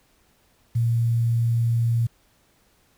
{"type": "tone with quantisation", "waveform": "sine", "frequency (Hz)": 116.54, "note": "A#2", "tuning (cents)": 0, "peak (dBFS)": -18, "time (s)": [0.75, 2.07], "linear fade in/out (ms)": 10, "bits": 8, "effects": ["pink hiss -62 dBFS RMS until 2.97 s"]}